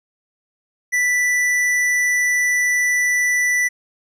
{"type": "tone with hard clipping", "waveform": "triangle", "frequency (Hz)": 1975.5, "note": "B6", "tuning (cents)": 0, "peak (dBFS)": -17, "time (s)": [0.92, 3.69], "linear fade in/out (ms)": 20, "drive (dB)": 14, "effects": []}